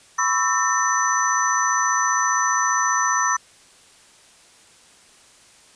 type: tone cluster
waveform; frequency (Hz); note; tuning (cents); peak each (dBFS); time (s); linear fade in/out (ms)
sine; 997 / 1112 / 1322 / 1813 / 6010; B5 / C#6 / E6 / A#6 / F#8; +16 / +5 / +5 / -49 / +26; -24; 0.18-3.37; 10
effects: white hiss -51 dBFS RMS until 5.75 s + resampled to 22050 Hz